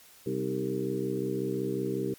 harmonic tone with a mistuned harmonic, 65.5 Hz, C2, 2 cents sharp, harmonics 2 / 3 / 4 / 5 / 6 / 7, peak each -37 / -36 / -38 / -35 / -32 / -37 dBFS, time 0.26-2.14 s, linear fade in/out 5 ms, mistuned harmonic 5, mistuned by -51 cents, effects white hiss -55 dBFS RMS until 2.18 s + MP3 96 kbps

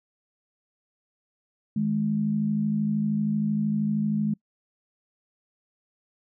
sine tone pair together, 158.07 / 211 Hz, D#3 / G#3, +28 / +28 cents, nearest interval perfect fourth, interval 500 cents, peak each -29 / -23 dBFS, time 1.76-4.34 s, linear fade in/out 5 ms, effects noise-tail reverb RT60 0.1 s tail -25 dB re dry

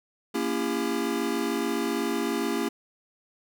square chord, A# diminished seventh, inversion none, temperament just, 233.1 / 279.7 / 335.6 / 402.8 Hz, A#3 / C#4 / E4 / G4, 0 / +16 / +31 / +47 cents, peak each -32 dBFS, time 0.34-2.69 s, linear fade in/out 10 ms, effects none

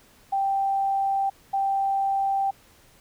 sine tone pair in turn, 784 / 784 Hz, G5 / G5, 0 / 0 cents, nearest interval unison, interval 0 cents, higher neither, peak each -21 dBFS, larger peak neither, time 0.32-1.3 / 1.53-2.51 s, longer neither, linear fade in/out 10 ms, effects pink hiss -56 dBFS RMS until 3 s

